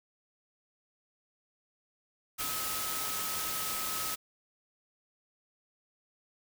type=tone in noise; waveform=sine; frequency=1280 Hz; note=D#6; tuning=49 cents sharp; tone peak=-41 dBFS; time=2.38-4.16 s; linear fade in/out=20 ms; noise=white; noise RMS=-35 dBFS; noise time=2.38-4.16 s; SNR=-9 dB; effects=none